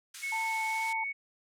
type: band-pass noise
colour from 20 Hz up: white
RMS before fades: -46 dBFS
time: 0.14-0.93 s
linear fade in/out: 5 ms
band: 1400 to 10000 Hz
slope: 24 dB/octave
type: tone with pitch glide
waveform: sine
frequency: 2200 to 2223 Hz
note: C#7 to C#7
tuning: -14 to +4 cents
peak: -32 dBFS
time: 0.22-1.13 s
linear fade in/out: 20 ms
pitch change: +18 cents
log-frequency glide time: 0.42-1 s
type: tone with vibrato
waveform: sine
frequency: 890 Hz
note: A5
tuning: 20 cents sharp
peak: -32 dBFS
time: 0.32-1.04 s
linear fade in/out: 5 ms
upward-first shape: triangle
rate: 2.2 Hz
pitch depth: 15 cents each way
effects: none